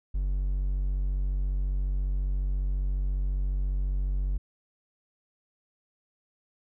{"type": "tone", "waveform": "triangle", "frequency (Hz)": 47.27, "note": "F#1", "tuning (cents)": 38, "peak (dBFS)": -23, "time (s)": [0.14, 4.38], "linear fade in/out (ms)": 10, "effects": []}